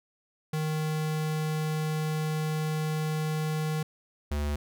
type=tone pair in turn; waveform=square; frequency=155.3 / 73.29 Hz; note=D#3 / D2; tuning=-3 / -3 cents; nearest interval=octave + minor second; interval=1300 cents; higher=first; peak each=-28 dBFS; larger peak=neither; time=0.53-3.83 / 4.31-4.56 s; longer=first; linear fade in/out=5 ms; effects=none